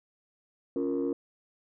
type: chord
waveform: sine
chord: Bb minor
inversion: first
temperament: equal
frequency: 277.2 / 349.2 / 466.2 Hz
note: Db4 / F4 / Bb4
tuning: 0 / 0 / 0 cents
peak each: -29 / -31 / -31 dBFS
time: 0.76-1.13 s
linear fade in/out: 2 ms
effects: tanh soft clip ceiling -22 dBFS